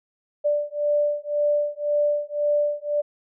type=beating tone pair; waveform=sine; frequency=587.3 / 589.2 Hz; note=D5 / D5; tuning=0 / +6 cents; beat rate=1.9 Hz; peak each=-23 dBFS; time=0.44-3.02 s; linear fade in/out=20 ms; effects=none